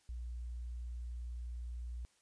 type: tone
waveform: sine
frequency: 59.9 Hz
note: A#1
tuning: 48 cents sharp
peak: -40 dBFS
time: 0.09-2.05 s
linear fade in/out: 0 ms
effects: white hiss -72 dBFS RMS until 2.21 s + resampled to 22050 Hz